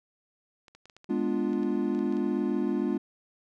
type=clicks; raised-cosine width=0.2 ms; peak=-34 dBFS; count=12; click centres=0.682 / 0.75 / 0.856 / 0.898 / 0.966 / 1.044 / 1.532 / 1.632 / 1.949 / 1.991 / 2.125 / 2.169 s
type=chord; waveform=triangle; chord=G# diminished seventh; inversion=none; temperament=equal; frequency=207.7 / 246.9 / 293.7 / 349.2 Hz; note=G#3 / B3 / D4 / F4; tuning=0 / 0 / 0 / 0 cents; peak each=-29 dBFS; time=1.09-2.98 s; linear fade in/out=10 ms
effects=none